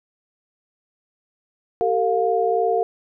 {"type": "tone cluster", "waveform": "sine", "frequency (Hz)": [388.7, 451.8, 707], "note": ["G4", "A4", "F5"], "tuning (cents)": [-15, 46, 21], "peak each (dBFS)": [-24, -20, -21], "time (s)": [1.81, 2.83], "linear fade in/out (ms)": 0, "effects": []}